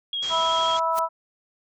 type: tone with vibrato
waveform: sine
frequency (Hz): 3275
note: G#7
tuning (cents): -25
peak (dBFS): -25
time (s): 0.13-0.77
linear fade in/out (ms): 2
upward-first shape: triangle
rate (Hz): 13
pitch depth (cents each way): 27
type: low-pass noise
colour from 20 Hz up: white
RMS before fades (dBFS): -38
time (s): 0.22-0.8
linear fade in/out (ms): 10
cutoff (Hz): 7400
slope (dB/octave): 96
type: harmonic tone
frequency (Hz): 327.4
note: E4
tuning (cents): -12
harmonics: 2 / 3 / 4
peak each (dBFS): -27 / -23 / -26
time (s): 0.29-1.09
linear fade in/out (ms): 50
type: noise with exponential growth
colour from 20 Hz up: white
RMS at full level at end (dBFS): -29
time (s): 0.91-0.99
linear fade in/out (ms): 0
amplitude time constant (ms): 16
effects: none